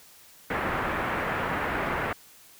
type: low-pass noise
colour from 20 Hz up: white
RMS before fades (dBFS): -29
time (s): 0.5-2.13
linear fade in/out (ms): 5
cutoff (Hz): 1900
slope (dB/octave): 24
effects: white hiss -53 dBFS RMS until 2.59 s